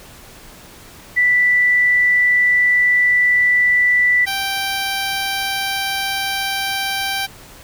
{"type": "tone pair in turn", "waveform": ["sine", "10% pulse"], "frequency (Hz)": [1973, 783], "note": ["B6", "G5"], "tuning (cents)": [-2, -2], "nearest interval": "octave + major third", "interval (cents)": 1600, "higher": "first", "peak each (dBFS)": -11, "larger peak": "neither", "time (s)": [[1.16, 4.26], [4.26, 7.27]], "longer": "first", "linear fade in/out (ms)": 20, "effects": ["pink hiss -41 dBFS RMS until 7.63 s"]}